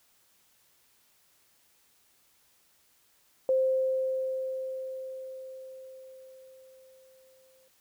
sine tone with exponential decay, 523.3 Hz, C5, in tune, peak -21 dBFS, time 3.49-7.68 s, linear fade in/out 1 ms, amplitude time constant 910 ms, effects white hiss -66 dBFS RMS until 7.8 s

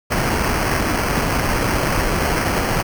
pink noise with sample-and-hold, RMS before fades -19 dBFS, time 0.1-2.83 s, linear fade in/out 20 ms, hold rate 3675 Hz, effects none

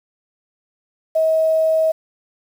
sine tone with quantisation, 639 Hz, D#5, 46 cents sharp, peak -13 dBFS, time 1.15-1.92 s, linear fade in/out 10 ms, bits 7, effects none

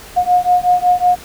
sine beating tone pair, 716 / 721.4 Hz, F5 / F#5, +43 / -44 cents, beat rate 5.4 Hz, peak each -13 dBFS, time 0.16-1.16 s, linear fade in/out 20 ms, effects pink hiss -36 dBFS RMS until 1.24 s

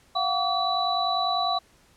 sine tone cluster, 698 / 748 / 1144 / 3950 Hz, F5 / F#5 / D6 / B7, -1 / +19 / -46 / 0 cents, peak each -28 dBFS, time 0.15-1.59 s, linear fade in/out 10 ms, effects pink hiss -59 dBFS RMS until 1.96 s + low-pass 11000 Hz 12 dB/octave

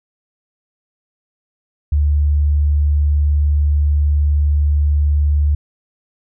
sine tone, 73.42 Hz, D2, in tune, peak -11 dBFS, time 1.92-5.55 s, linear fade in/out 5 ms, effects none

